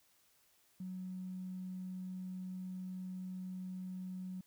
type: tone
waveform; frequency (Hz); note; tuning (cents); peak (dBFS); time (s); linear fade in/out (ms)
triangle; 185; F#3; 0; -37; 0.8-4.41; 5
effects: tanh soft clip ceiling -39 dBFS + white hiss -71 dBFS RMS until 4.46 s